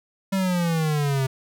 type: exponential sweep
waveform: square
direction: down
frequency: 196 to 131 Hz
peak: -21 dBFS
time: 0.32-1.27 s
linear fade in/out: 10 ms
effects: none